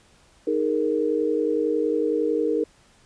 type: chord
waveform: sine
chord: D# suspended fourth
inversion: none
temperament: equal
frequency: 311.1 / 415.3 / 466.2 Hz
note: D#4 / G#4 / A#4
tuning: 0 / 0 / 0 cents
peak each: -25 / -26 / -23 dBFS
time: 0.47-2.64 s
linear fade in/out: 5 ms
effects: pink hiss -57 dBFS RMS until 3.05 s + resampled to 22050 Hz